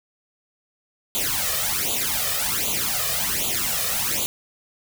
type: noise with flanger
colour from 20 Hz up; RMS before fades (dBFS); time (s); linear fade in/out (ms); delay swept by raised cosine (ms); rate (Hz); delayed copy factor
white; -24; 1.15-4.26; 0; 0.28 to 1.68; 1.3; +0.85
effects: none